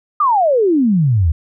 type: exponential sweep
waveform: sine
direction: down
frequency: 1244.5 to 73.42 Hz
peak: -10 dBFS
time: 0.2-1.32 s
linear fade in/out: 5 ms
effects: none